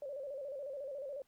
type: tone with vibrato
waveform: sine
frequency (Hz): 554.4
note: C#5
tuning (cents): 0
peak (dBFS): -40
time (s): 0.02-1.22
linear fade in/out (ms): 2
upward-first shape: square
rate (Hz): 14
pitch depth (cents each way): 82
effects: pink hiss -75 dBFS RMS until 1.27 s